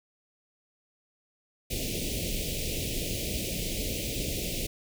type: band-stop noise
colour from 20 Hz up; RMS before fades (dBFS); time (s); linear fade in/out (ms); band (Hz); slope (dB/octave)
pink; -32; 1.7-4.67; 10; 610 to 2300; 48
effects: none